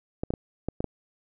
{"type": "clicks", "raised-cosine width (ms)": 2, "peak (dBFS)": -15, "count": 6, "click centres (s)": [0.235, 0.305, 0.338, 0.686, 0.805, 0.843], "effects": []}